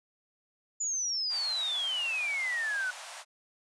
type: exponential sweep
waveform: sine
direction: down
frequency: 7040 to 1459 Hz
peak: -29 dBFS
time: 0.8-2.91 s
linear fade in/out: 10 ms
type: band-pass noise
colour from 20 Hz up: pink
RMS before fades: -45 dBFS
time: 1.29-3.25 s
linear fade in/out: 50 ms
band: 620 to 9900 Hz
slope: 48 dB/octave
effects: none